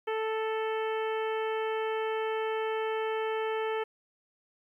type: harmonic tone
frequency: 440 Hz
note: A4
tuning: in tune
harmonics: 1 / 2 / 3 / 4 / 5 / 6 / 7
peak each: -30 / -36 / -40 / -42 / -44 / -46 / -47 dBFS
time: 0.07-3.84 s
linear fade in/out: 10 ms
effects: 11-bit